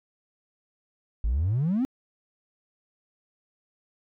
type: exponential sweep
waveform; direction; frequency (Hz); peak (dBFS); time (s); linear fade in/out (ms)
triangle; up; 49.48 to 277.2; -19; 1.24-1.85; 0
effects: tanh soft clip ceiling -18 dBFS